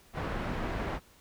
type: low-pass noise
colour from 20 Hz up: pink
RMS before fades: -34 dBFS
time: 0.13-1 s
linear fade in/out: 50 ms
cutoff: 1800 Hz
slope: 12 dB/octave
effects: pink hiss -60 dBFS RMS until 1.2 s